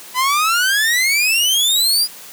sawtooth exponential sweep, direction up, 988 to 4978 Hz, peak -10 dBFS, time 0.14-2.08 s, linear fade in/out 50 ms, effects white hiss -37 dBFS RMS until 2.32 s + high-pass 150 Hz 12 dB/octave

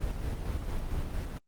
brown noise with tremolo, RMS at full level -32 dBFS, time 0-1.39 s, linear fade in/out 20 ms, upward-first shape square, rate 4.4 Hz, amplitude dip 30%, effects Opus 24 kbps

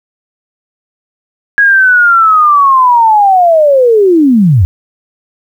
sine linear sweep, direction down, 1661.2 to 78.8 Hz, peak -3 dBFS, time 1.58-4.65 s, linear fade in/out 0 ms, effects 7-bit

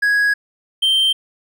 triangle tone pair in turn, 1661.2 / 3136 Hz, G#6 / G7, 0 / 0 cents, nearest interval major seventh, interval 1100 cents, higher second, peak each -11 dBFS, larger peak neither, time 0.02-0.34 / 0.82-1.13 s, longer first, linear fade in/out 10 ms, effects none

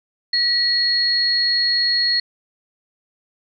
sine tone pair together, 1922 / 4315 Hz, B6 / C#8, -48 / -47 cents, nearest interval octave + major second, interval 1401 cents, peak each -23 / -16 dBFS, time 0.33-2.2 s, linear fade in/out 5 ms, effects none

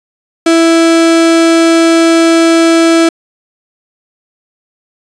35% pulse tone, 330.4 Hz, E4, 4 cents sharp, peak -3 dBFS, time 0.46-3.09 s, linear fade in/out 5 ms, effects resampled to 22050 Hz

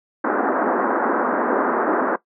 pink band-pass noise, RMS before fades -20 dBFS, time 0.24-2.16 s, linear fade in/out 5 ms, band 240 to 1600 Hz, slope 48 dB/octave, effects noise-tail reverb RT60 0.1 s tail -17 dB re dry

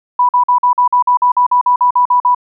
sine tone bursts, 986 Hz, B5, 3 cents flat, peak -7 dBFS, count 15, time 0.19-2.348 s, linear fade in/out 5 ms, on 100 ms, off 47 ms, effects none

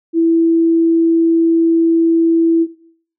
sine tone, 330.6 Hz, E4, 5 cents sharp, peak -9 dBFS, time 0.13-2.67 s, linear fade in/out 50 ms, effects noise-tail reverb RT60 0.6 s tail -17 dB re dry

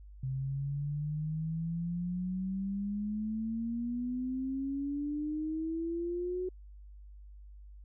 sine exponential sweep, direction up, 130.2 to 370 Hz, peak -32 dBFS, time 0.23-6.49 s, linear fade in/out 5 ms, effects added 50 Hz sine -48 dBFS peak until 7.84 s

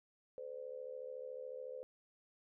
sine tone with amplitude modulation, 511 Hz, C5, 41 cents flat, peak -40 dBFS, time 0.38-1.83 s, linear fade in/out 0 ms, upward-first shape sine, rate 73.9 Hz, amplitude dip 85%, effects none

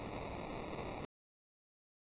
blue noise with sample-and-hold, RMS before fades -44 dBFS, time 0-1.05 s, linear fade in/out 0 ms, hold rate 1575 Hz, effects resampled to 8000 Hz

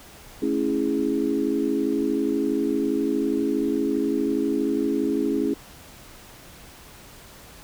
sine chord, A major seventh, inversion none, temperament equal, 220 / 277.2 / 329.6 / 415.3 Hz, A3 / C#4 / E4 / G#4, 0 / 0 / 0 / 0 cents, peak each -30 / -24 / -26 / -27 dBFS, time 0.42-5.54 s, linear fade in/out 5 ms, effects pink hiss -46 dBFS RMS until 7.63 s

